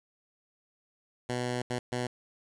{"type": "tone bursts at uneven times", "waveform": "10% pulse", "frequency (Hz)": 123.47, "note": "B2", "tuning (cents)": 0, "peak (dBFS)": -22, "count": 3, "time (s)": [[1.29, 1.62], [1.7, 1.79], [1.92, 2.07]], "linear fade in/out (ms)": 5, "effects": ["resampled to 22050 Hz", "9-bit"]}